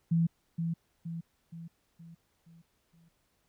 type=tone with echo; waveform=sine; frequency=166.4 Hz; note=E3; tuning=17 cents sharp; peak=-23 dBFS; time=0.11-0.27 s; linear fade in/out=10 ms; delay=470 ms; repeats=6; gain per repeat=-6 dB; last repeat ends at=3.09 s; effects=pink hiss -74 dBFS RMS until 3.48 s